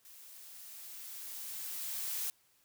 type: noise with level ramp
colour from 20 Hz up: blue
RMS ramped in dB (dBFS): -55 to -36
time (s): 0.05-2.3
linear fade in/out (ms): 0
effects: white hiss -70 dBFS RMS until 2.64 s